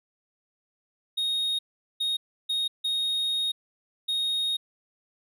triangle tone bursts at uneven times, 3729 Hz, A#7, in tune, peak -23 dBFS, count 5, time 1.17-1.59 / 2-2.17 / 2.49-2.68 / 2.84-3.52 / 4.08-4.57 s, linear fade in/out 10 ms, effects none

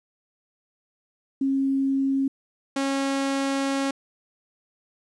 sine / sawtooth tone pair in turn, 271.1 / 273.6 Hz, C#4 / C#4, -38 / -23 cents, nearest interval unison, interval 15 cents, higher second, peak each -20 / -19 dBFS, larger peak second, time 1.41-2.28 / 2.76-3.91 s, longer second, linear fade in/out 5 ms, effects resampled to 22050 Hz + 10-bit

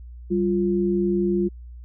sine tone pair together, 194.63 / 349.2 Hz, G3 / F4, -12 / 0 cents, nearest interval minor seventh, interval 1012 cents, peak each -22 / -21 dBFS, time 0.3-1.49 s, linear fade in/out 20 ms, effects added 60 Hz sine -37 dBFS peak until 1.84 s

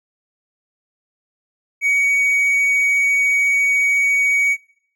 triangle tone with vibrato, 2251 Hz, C#7, 26 cents sharp, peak -12 dBFS, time 1.81-4.57 s, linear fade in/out 50 ms, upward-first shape sine, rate 14 Hz, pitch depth 8 cents each way, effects noise-tail reverb RT60 0.6 s tail -24 dB re dry

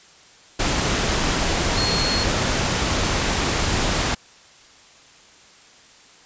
sine tone in noise, 4294 Hz, C8, 44 cents sharp, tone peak -23 dBFS, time 1.77-2.24 s, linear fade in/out 10 ms, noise pink, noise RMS -21 dBFS, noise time 0.59-4.15 s, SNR -5 dB, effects white hiss -49 dBFS RMS until 6.25 s + resampled to 16000 Hz

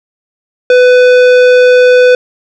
sine tone with tanh clipping, 499.1 Hz, B4, 18 cents sharp, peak -4 dBFS, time 0.7-2.15 s, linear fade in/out 2 ms, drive 15 dB, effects none

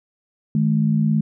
sine tone pair together, 155.53 / 214 Hz, D#3 / A3, 0 / -48 cents, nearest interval tritone, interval 552 cents, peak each -18 / -18 dBFS, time 0.55-1.21 s, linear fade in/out 2 ms, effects none

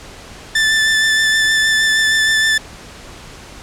sawtooth tone with vibrato, 1762 Hz, A6, 2 cents sharp, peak -8 dBFS, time 0.55-2.58 s, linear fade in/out 5 ms, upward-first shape sine, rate 6.4 Hz, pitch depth 15 cents each way, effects pink hiss -36 dBFS RMS until 3.62 s + low-pass 8000 Hz 12 dB/octave

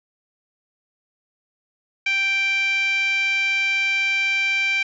5% pulse tone with band-pass filter, 784 Hz, G5, in tune, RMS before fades -21 dBFS, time 2.06-4.83 s, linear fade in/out 5 ms, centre 2200 Hz, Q 7.7, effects resampled to 16000 Hz + 9-bit

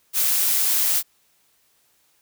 blue noise, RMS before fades -20 dBFS, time 0.13-1.03 s, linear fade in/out 50 ms, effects white hiss -63 dBFS RMS until 2.21 s

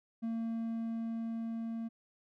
triangle tone with level ramp, 227.7 Hz, A#3, 40 cents flat, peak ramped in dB -31 to -34 dBFS, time 0.22-1.89 s, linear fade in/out 20 ms, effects none

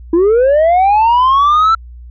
sine linear sweep, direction up, 323.1 to 1345 Hz, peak -4 dBFS, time 0.13-1.75 s, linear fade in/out 5 ms, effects tanh soft clip ceiling -6 dBFS + added 60 Hz sine -30 dBFS peak until 2.1 s

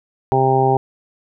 harmonic tone, 132.3 Hz, C3, 20 cents sharp, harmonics 1 / 2 / 3 / 4 / 5 / 6 / 7, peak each -19 / -26 / -17 / -27 / -25 / -16 / -24 dBFS, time 0.32-0.77 s, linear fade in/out 0 ms, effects none

